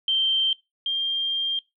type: tone pair in turn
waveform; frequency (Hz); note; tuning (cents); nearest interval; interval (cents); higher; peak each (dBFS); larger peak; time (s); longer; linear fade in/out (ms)
sine; 3136 / 3193; G7 / G7; 0 / +31; unison; 31; second; -19 / -22; first; 0.08-0.53 / 0.86-1.59; second; 2
effects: noise-tail reverb RT60 0.2 s tail -20 dB re dry

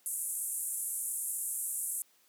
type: band-pass noise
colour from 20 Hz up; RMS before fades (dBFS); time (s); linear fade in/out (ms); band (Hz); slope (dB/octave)
white; -36; 0.06-2.02; 0; 8000 to 12000; 48
effects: white hiss -67 dBFS RMS until 2.28 s + high-pass 200 Hz 12 dB/octave

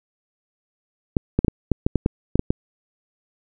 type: clicks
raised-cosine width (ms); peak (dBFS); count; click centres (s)
3; -4; 11; 1.168 / 1.39 / 1.447 / 1.482 / 1.717 / 1.865 / 1.957 / 2.061 / 2.356 / 2.394 / 2.505
effects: none

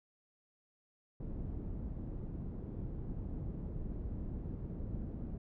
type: low-pass noise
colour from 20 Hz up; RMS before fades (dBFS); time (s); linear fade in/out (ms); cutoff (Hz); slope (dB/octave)
pink; -41; 1.2-5.38; 5; 260; 12
effects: none

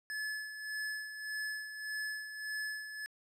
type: tone with tremolo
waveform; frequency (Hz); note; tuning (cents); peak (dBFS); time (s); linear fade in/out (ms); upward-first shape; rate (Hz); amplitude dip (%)
square; 1720; A6; -40; -36; 0.1-3.06; 0; sine; 1.7; 60
effects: low-pass 12000 Hz 12 dB/octave

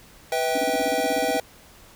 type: chord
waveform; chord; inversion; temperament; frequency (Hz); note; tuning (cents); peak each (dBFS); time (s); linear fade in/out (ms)
square; E minor; second; equal with one note detuned; 493.9 / 647.2 / 784; B4 / E5 / G5; 0 / -32 / 0; -27; 0.32-1.4; 2
type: tone bursts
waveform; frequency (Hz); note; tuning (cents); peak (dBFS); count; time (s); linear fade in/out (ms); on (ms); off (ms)
triangle; 280.5; C#4; +21; -23; 14; 0.55-1.372; 5; 29; 32
effects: pink hiss -50 dBFS RMS until 1.95 s

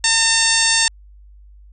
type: harmonic tone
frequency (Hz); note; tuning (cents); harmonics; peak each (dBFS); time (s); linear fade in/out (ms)
905; A5; +48; 1 / 2 / 3 / 4 / 5 / 6 / 7 / 8 / 9; -26 / -20 / -23 / -22 / -21 / -22 / -23 / -23 / -21; 0.04-0.88; 2
effects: added 50 Hz sine -41 dBFS peak until 1.72 s

